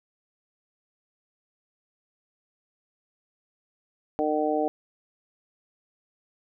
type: harmonic tone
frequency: 152.3 Hz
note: D#3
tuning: 37 cents flat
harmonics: 2 / 3 / 4 / 5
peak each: -28 / -28 / -28 / -28 dBFS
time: 4.19-4.68 s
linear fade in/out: 0 ms
effects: none